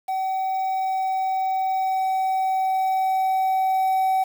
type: tone with level ramp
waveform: triangle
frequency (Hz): 760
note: F#5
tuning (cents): +46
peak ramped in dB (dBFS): -20 to -15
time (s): 0.08-4.24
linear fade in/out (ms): 10
effects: tanh soft clip ceiling -11 dBFS + 7-bit